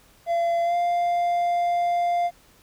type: tone with pitch glide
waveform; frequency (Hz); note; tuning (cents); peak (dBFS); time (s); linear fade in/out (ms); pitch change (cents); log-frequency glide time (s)
triangle; 682 to 697.9; F5 to F5; -41 to -1; -18; 0.26-2.31; 50; +40; 0.63-0.75
effects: pink hiss -56 dBFS RMS until 2.62 s